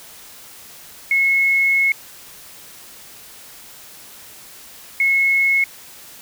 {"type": "tone pair in turn", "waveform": "sine", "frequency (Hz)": [2180, 2180], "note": ["C#7", "C#7"], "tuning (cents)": [-29, -29], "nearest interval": "unison", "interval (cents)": 0, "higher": "neither", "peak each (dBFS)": -13, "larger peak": "neither", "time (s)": [[1.11, 1.92], [5, 5.64]], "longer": "first", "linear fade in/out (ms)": 2, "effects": ["white hiss -41 dBFS RMS until 6.21 s"]}